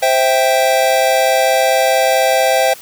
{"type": "chord", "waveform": "square", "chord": "C major", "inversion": "none", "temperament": "equal", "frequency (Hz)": [523.3, 659.3, 784], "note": ["C5", "E5", "G5"], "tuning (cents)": [0, 0, 0], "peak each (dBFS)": -16, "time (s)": [0.02, 2.74], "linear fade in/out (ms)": 10, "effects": ["white hiss -37 dBFS RMS until 2.81 s"]}